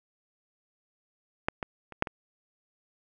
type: clicks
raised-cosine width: 0.5 ms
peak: -10 / -17 / -28 / -7 / -21 dBFS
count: 5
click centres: 1.485 / 1.628 / 1.923 / 2.024 / 2.072 s
effects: none